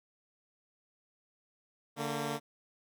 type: tone pair together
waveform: 10% pulse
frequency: 145.53 / 228.3 Hz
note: D3 / A#3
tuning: -15 / -36 cents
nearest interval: minor sixth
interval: 779 cents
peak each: -28 / -28 dBFS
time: 1.96-2.4 s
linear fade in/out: 50 ms
effects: none